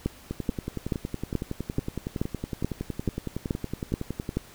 two click trains, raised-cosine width 3 ms, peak -12 / -17 dBFS, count 11 / 44, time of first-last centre 0.06-4.37 / 0.31-4.291 s, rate 2.32 / 10.8 Hz, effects pink hiss -50 dBFS RMS until 4.54 s

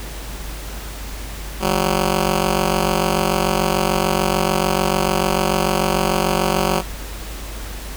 10% pulse ring-modulated tone, 186.9 Hz, F#3, 18 cents sharp, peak -5 dBFS, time 1.6-6.83 s, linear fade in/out 50 ms, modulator 23.4 Hz, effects added 50 Hz sine -29 dBFS peak until 7.96 s + pink hiss -34 dBFS RMS until 7.96 s

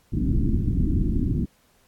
pink low-pass noise, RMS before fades -22 dBFS, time 0.12-1.46 s, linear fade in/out 20 ms, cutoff 320 Hz, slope 48 dB/octave, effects pink hiss -62 dBFS RMS until 1.87 s + AAC 64 kbps

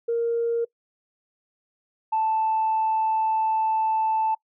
sine tone pair in turn, 466.2 / 880.1 Hz, A#4 / A5, 0 / 0 cents, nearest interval major seventh, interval 1100 cents, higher second, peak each -20 / -19 dBFS, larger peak second, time 0.08-0.65 / 2.12-4.35 s, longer second, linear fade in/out 10 ms, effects noise-tail reverb RT60 0.1 s tail -23 dB re dry + tanh soft clip ceiling -16 dBFS

